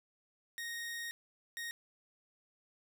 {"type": "tone bursts at uneven times", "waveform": "sawtooth", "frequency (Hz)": 1864.7, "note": "A#6", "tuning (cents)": 0, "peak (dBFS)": -36, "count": 2, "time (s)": [[0.58, 1.11], [1.57, 1.71]], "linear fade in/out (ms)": 0, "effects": []}